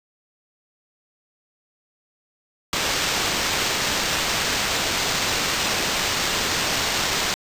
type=noise with sample-and-hold; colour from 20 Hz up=white; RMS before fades=-23 dBFS; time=2.73-7.34 s; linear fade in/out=0 ms; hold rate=11025 Hz; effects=resampled to 32000 Hz